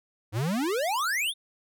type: exponential sweep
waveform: square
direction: up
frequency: 98 to 3706 Hz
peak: -26 dBFS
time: 0.32-1.34 s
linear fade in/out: 50 ms
effects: none